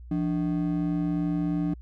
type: ring-modulated tone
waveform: triangle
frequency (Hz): 233.1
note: A#3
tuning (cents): 0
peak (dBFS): -19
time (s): 0.11-1.74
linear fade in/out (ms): 5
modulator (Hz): 61.5
effects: added 60 Hz sine -41 dBFS peak until 1.81 s